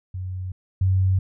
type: tone pair in turn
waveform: sine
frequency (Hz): 92.5 / 94.28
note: F#2 / F#2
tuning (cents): 0 / +33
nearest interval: unison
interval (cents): 33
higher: second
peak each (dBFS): -27 / -16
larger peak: second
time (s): 0.14-0.52 / 0.81-1.19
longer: neither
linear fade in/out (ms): 5
effects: none